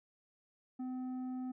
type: tone with tanh clipping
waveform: sine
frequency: 255.1 Hz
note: C4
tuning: 44 cents flat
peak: -39 dBFS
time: 0.79-1.52 s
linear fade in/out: 10 ms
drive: 7 dB
effects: none